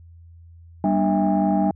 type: tone cluster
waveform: sine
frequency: 194.8 / 239.6 / 298.1 / 651 / 808 Hz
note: G3 / A#3 / D4 / E5 / G#5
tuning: -11 / +48 / +26 / -22 / -48 cents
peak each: -19 / -28 / -22 / -25 / -23 dBFS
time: 0.84-1.71 s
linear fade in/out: 2 ms
effects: tanh soft clip ceiling -10 dBFS + added 84 Hz sine -43 dBFS peak until 1.75 s